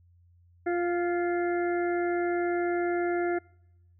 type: harmonic tone with a mistuned harmonic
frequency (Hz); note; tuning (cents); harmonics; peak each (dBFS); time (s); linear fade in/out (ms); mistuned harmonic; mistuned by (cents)
349.2; F4; 0; 1 / 2 / 4 / 5 / 6; -26 / -32 / -38 / -40 / -42; 0.66-3.39; 10; 5; -18
effects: noise-tail reverb RT60 0.9 s tail -26 dB re dry + added 87 Hz sine -57 dBFS peak until 3.99 s